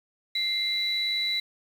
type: tone pair together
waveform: sine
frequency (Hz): 2094 / 3949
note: C7 / B7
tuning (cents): +1 / -1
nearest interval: major seventh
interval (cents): 1098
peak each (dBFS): -30 / -25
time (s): 0.35-1.4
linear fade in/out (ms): 5
effects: tanh soft clip ceiling -17 dBFS + 8-bit

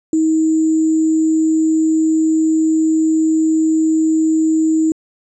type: tone with sample-and-hold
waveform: sine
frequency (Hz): 317.2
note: D#4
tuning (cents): +33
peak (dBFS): -11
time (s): 0.13-4.92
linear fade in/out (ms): 2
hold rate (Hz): 7350
effects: resampled to 22050 Hz

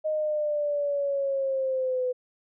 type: linear sweep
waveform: sine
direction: down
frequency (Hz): 622.3 to 500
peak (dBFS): -24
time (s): 0.04-2.13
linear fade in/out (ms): 20
effects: none

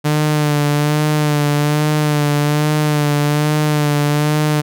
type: tone with vibrato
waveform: sawtooth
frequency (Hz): 149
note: D3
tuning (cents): +25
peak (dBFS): -9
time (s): 0.04-4.62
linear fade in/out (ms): 20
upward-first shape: sine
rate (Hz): 1.2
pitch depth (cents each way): 33
effects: none

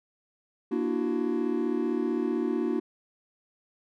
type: tone cluster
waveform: triangle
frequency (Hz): 236.9 / 296.8 / 336.3 / 371.9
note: A#3 / D4 / E4 / F#4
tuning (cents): +28 / +18 / +35 / +9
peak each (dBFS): -29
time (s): 0.71-2.8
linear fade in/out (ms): 10
effects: none

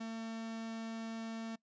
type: tone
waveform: 45% pulse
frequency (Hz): 225.5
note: A3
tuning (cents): +43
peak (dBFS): -40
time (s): 0-1.56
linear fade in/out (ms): 10
effects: noise-tail reverb RT60 0.1 s tail -22 dB re dry + resampled to 16000 Hz

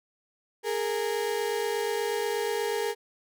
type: tone pair together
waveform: 35% pulse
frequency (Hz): 413.5 / 461.8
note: G#4 / A#4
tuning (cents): -8 / -16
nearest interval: major second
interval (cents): 192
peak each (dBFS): -28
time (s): 0.63-2.95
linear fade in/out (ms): 50
effects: none

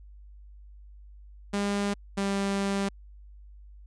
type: tone pair in turn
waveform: sawtooth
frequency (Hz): 201.9 / 197.74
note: G#3 / G3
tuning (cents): -49 / +15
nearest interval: unison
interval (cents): 36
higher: first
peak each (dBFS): -22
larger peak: neither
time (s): 1.53-1.94 / 2.17-2.89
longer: second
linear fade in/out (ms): 10
effects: added 50 Hz sine -46 dBFS peak until 3.86 s + resampled to 22050 Hz

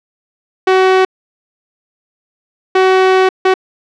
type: tone bursts at uneven times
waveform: sawtooth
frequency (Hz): 376.1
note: F#4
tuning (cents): +28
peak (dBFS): -3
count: 3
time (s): 0.67-1.05 / 2.75-3.29 / 3.45-3.54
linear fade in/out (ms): 5
effects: low-pass 3000 Hz 12 dB/octave

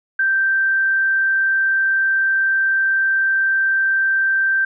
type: tone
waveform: sine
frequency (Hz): 1566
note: G6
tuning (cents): -2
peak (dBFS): -14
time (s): 0.19-4.65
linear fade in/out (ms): 5
effects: none

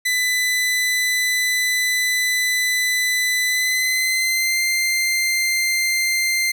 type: tone with pitch glide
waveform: sawtooth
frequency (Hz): 2000 to 2091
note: B6 to C7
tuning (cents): +21 to -2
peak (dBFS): -14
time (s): 0.05-6.52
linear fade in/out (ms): 10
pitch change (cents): +77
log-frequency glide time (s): 3.47-4.6
effects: none

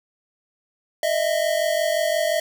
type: tone pair together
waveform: square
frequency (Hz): 616.3 / 662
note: D#5 / E5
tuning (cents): -17 / +7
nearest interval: minor second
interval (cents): 124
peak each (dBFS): -23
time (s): 1.03-2.4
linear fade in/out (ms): 2
effects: none

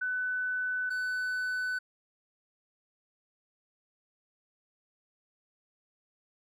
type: tone pair in turn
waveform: sine / triangle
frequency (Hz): 1500 / 1500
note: F#6 / F#6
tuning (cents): +23 / +23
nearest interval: unison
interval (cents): 0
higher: neither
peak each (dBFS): -29 / -28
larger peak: second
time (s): 0.01-0.9 / 0.9-1.79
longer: neither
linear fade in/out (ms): 10
effects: none

